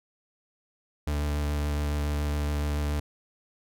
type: tone with vibrato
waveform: 40% pulse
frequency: 73.5 Hz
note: D2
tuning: 2 cents sharp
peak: -25 dBFS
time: 1.07-3 s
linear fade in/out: 5 ms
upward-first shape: sine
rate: 7.1 Hz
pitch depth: 13 cents each way
effects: none

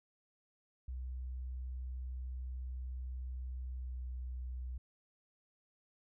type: tone with pitch glide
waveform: sine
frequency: 63.3 to 62.61 Hz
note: B1 to B1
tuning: +43 to +24 cents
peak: -39 dBFS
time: 0.88-4.78 s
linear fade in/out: 5 ms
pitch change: -19 cents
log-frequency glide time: 3.75-3.96 s
effects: none

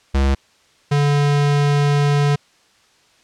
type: tone pair in turn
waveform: square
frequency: 68.1 / 144.3 Hz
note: C#2 / D3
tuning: -30 / -30 cents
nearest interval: octave + minor second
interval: 1300 cents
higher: second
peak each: -14 dBFS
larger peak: neither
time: 0.14-0.35 / 0.91-2.36 s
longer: second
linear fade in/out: 10 ms
effects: white hiss -55 dBFS RMS until 3.23 s + low-pass 6000 Hz 12 dB/octave

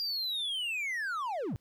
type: linear sweep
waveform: triangle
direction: down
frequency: 4828 to 80.8 Hz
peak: -30 dBFS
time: 0-1.56 s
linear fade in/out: 0 ms
effects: pink hiss -74 dBFS RMS until 1.6 s

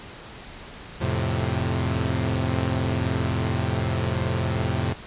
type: chord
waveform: sawtooth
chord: F major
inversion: none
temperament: equal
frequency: 87.31 / 110 / 130.81 Hz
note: F2 / A2 / C3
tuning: 0 / 0 / 0 cents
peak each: -23 dBFS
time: 1-4.94 s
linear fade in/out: 20 ms
effects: pink hiss -41 dBFS RMS until 5.06 s + resampled to 8000 Hz

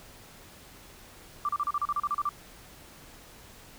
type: tone bursts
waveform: sine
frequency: 1174.7 Hz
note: D6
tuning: in tune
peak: -25 dBFS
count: 12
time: 1.45-2.291 s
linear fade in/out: 2 ms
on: 38 ms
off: 35 ms
effects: pink hiss -51 dBFS RMS until 3.78 s

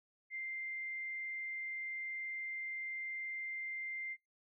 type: tone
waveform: sine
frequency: 2093 Hz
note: C7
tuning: in tune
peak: -39 dBFS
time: 0.3-4.17 s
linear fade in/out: 50 ms
effects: noise-tail reverb RT60 0.2 s tail -26 dB re dry

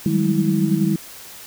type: tone cluster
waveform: sine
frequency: 155.3 / 185.9 / 194.8 / 206.7 / 324.1 Hz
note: D#3 / F#3 / G3 / G#3 / E4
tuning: -3 / +8 / -11 / -8 / -29 cents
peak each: -22 dBFS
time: 0.06-0.96 s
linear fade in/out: 2 ms
effects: white hiss -39 dBFS RMS until 1.46 s

